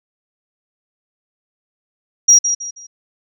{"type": "tone with echo", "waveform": "sine", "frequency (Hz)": 5710, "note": "F8", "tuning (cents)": 37, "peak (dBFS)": -4, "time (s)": [2.28, 2.39], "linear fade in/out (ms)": 10, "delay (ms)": 160, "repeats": 3, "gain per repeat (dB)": -10, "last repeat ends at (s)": 2.87, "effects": ["tanh soft clip ceiling 0 dBFS"]}